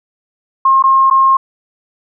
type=tone with dropouts; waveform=sine; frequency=1070 Hz; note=C6; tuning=38 cents sharp; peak=-6 dBFS; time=0.65-1.37 s; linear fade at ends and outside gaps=5 ms; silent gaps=0.825-0.838 / 1.101-1.109 s; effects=none